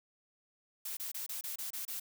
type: noise bursts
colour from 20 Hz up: blue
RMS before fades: -40 dBFS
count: 8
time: 0.85-1.999 s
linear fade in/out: 5 ms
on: 120 ms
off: 27 ms
effects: none